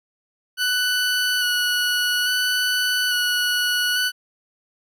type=tone with vibrato; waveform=20% pulse; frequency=1480 Hz; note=F#6; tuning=in tune; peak=-14 dBFS; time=0.57-4.12 s; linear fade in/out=50 ms; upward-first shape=square; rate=0.59 Hz; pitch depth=13 cents each way; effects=none